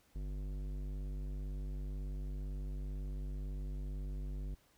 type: tone with tanh clipping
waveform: sine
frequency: 49 Hz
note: G1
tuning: in tune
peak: -40 dBFS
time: 0.15-4.55 s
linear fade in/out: 10 ms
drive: 15 dB
effects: pink hiss -70 dBFS RMS until 4.77 s